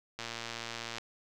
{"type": "click train", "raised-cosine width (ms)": 0.2, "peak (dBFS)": -21, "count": 93, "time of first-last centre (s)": [0.19, 0.983], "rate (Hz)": 116, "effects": []}